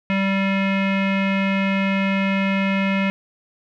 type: tone with low-pass filter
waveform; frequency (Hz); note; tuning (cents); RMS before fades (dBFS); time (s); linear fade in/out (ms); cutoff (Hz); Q
square; 194.6; G3; -12; -20; 0.1-3.1; 0; 2400; 4.7
effects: none